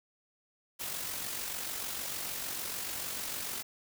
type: noise with amplitude modulation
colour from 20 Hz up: white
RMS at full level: -36 dBFS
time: 0.79-3.63 s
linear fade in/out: 20 ms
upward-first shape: sine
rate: 46.7 Hz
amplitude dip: 40%
effects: none